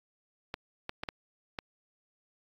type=clicks; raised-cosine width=0.3 ms; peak=-19 dBFS; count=5; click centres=0.541 / 0.894 / 1.035 / 1.088 / 1.588 s; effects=AAC 64 kbps